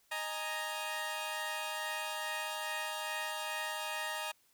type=chord; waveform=15% pulse; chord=D# suspended fourth; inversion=none; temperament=equal; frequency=622.3 / 830.6 / 932.3 Hz; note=D#5 / G#5 / A#5; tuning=0 / 0 / 0 cents; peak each=-35 / -36 / -33 dBFS; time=0.11-4.32 s; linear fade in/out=10 ms; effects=white hiss -70 dBFS RMS until 4.53 s